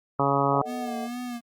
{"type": "harmonic tone", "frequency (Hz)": 139.5, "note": "C#3", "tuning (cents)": 11, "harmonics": [1, 2, 3, 4, 5, 6, 7, 8, 9], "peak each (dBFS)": [-29, -29, -29, -29, -29, -29, -29, -29, -29], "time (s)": [0.19, 0.62], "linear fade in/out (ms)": 5}
{"type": "chord", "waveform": "sine", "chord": "D# diminished", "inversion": "second", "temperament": "equal with one note detuned", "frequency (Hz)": [440, 622.3, 744.7], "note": ["A4", "D#5", "F#5"], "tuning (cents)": [0, 0, 11], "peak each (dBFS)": [-39, -38, -34], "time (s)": [0.5, 1.09], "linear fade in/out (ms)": 50}
{"type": "tone with vibrato", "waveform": "square", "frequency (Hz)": 240.3, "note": "B3", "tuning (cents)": -47, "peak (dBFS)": -32, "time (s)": [0.65, 1.41], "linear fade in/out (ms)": 50, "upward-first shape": "sine", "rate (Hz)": 2.2, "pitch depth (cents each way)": 56}
{"effects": ["Opus 48 kbps"]}